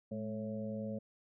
harmonic tone with a mistuned harmonic, 110 Hz, A2, in tune, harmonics 1 / 2 / 4 / 5 / 6, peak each -46 / -39 / -49 / -43 / -54 dBFS, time 0.11-0.99 s, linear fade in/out 10 ms, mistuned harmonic 2, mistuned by -57 cents, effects none

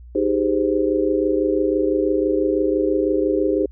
sine chord, Ab major seventh, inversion second, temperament just, 311.5 / 389.3 / 415.3 / 519.1 Hz, Eb4 / G4 / Ab4 / C5, +2 / -12 / 0 / -14 cents, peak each -21 / -21 / -23 / -23 dBFS, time 0.15-3.66 s, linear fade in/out 5 ms, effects added 60 Hz sine -38 dBFS peak until 3.71 s

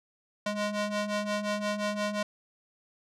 sawtooth ring-modulated tone, 416.3 Hz, G#4, 4 cents sharp, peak -22 dBFS, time 0.46-2.23 s, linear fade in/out 5 ms, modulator 211 Hz, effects low-pass 7000 Hz 12 dB/octave

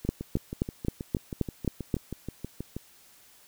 two click trains, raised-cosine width 3 ms, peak -12 / -21 dBFS, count 8 / 18, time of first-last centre 0.09-1.942 / 0.05-2.766 s, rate 3.78 / 6.26 Hz, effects white hiss -57 dBFS RMS until 3.47 s

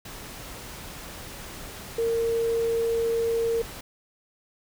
sine tone in noise, 460 Hz, A#4, 23 cents flat, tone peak -22 dBFS, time 1.98-3.62 s, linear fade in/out 5 ms, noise pink, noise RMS -40 dBFS, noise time 0.05-3.81 s, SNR +15 dB, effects none

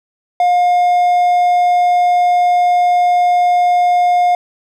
triangle tone, 712 Hz, F5, 33 cents sharp, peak -7 dBFS, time 0.4-4.35 s, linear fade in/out 2 ms, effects none

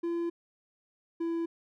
triangle tone pair in turn, 340 / 333.8 Hz, F4 / E4, -46 / +22 cents, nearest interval unison, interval 32 cents, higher first, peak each -27 dBFS, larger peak neither, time 0.03-0.3 / 1.2-1.46 s, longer first, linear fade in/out 10 ms, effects none

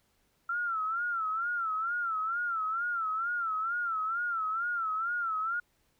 sine tone with vibrato, 1353 Hz, E6, 45 cents sharp, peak -29 dBFS, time 0.49-5.6 s, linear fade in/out 5 ms, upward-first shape sine, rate 2.2 Hz, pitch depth 110 cents each way, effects pink hiss -72 dBFS RMS until 5.99 s

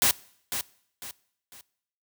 white noise with echo, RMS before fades -21 dBFS, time 0.02-0.11 s, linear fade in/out 0 ms, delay 500 ms, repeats 3, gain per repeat -9 dB, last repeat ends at 1.61 s, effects noise-tail reverb RT60 0.7 s tail -22 dB re dry + high-pass 60 Hz 12 dB/octave

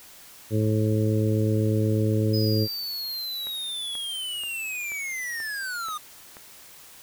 harmonic tone, 108.1 Hz, A2, 30 cents flat, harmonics 1 / 2 / 3 / 4 / 5, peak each -22 / -28 / -28 / -29 / -33 dBFS, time 0.5-2.68 s, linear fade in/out 50 ms
square linear sweep, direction down, 5050 to 1200 Hz, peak -30 dBFS, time 2.33-5.98 s, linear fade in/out 10 ms
click train, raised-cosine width 0.5 ms, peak -28 dBFS, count 7, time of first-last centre 3.47-6.369 s, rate 2.07 Hz
effects white hiss -48 dBFS RMS until 7.02 s

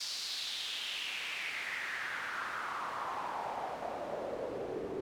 pink noise with band-pass filter sweep, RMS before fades -39 dBFS, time 0-5.01 s, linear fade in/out 10 ms, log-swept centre 4900 to 380 Hz, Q 3.6, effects none

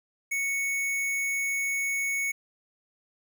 square tone, 2217 Hz, C#7, in tune, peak -27 dBFS, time 0.31-2.32 s, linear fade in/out 10 ms, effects 10-bit

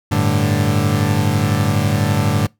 30% pulse chord, G suspended second, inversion none, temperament equal, 98 / 110 / 146.83 Hz, G2 / A2 / D3, 0 / 0 / 0 cents, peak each -16 dBFS, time 0.11-2.47 s, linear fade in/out 10 ms, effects noise-tail reverb RT60 0.2 s tail -24 dB re dry

